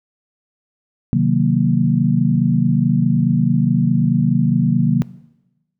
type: chord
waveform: sine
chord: C half-diminished seventh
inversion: none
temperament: equal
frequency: 130.81 / 155.56 / 185 / 233.1 Hz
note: C3 / Eb3 / Gb3 / Bb3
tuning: 0 / 0 / 0 / 0 cents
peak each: -18 dBFS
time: 1.13-5.02 s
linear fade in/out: 0 ms
effects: noise-tail reverb RT60 1.0 s tail -20 dB re dry